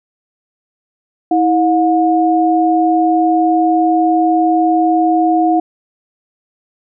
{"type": "tone pair together", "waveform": "sine", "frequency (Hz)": [323.4, 720], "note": ["E4", "F#5"], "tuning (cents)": [-33, -47], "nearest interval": "octave + major second", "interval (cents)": 1386, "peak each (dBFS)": -12, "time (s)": [1.31, 5.6], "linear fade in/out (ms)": 5, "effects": []}